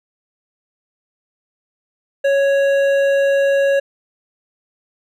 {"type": "tone with hard clipping", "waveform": "triangle", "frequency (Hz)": 554.4, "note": "C#5", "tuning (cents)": 0, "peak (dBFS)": -14, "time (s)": [2.24, 3.8], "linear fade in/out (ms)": 10, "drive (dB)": 13, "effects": []}